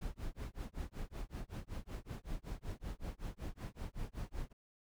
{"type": "noise with tremolo", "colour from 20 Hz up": "brown", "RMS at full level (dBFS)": -40, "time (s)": [0.01, 4.53], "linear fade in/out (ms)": 10, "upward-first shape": "sine", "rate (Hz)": 5.3, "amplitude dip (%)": 100, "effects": []}